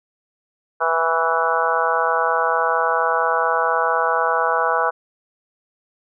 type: harmonic tone with a mistuned harmonic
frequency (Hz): 164.5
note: E3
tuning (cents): -3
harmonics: 3 / 4 / 5 / 6 / 7 / 8 / 9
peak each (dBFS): -24 / -24 / -24 / -24 / -24 / -24 / -24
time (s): 0.8-4.91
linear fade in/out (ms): 20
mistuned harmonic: 7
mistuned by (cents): -24
effects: none